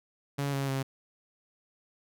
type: tone with pitch steps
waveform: sawtooth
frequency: 140.9 / 137.76 / 134.69 Hz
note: C#3 / C#3 / C#3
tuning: +29 / -10 / -49 cents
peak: -25 dBFS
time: 0.38-0.83 s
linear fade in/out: 10 ms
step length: 150 ms
effects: none